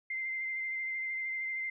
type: tone with vibrato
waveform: sine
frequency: 2085 Hz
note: C7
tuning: 7 cents flat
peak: -33 dBFS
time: 0.1-1.7 s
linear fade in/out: 5 ms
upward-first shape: triangle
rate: 13 Hz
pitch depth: 20 cents each way
effects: none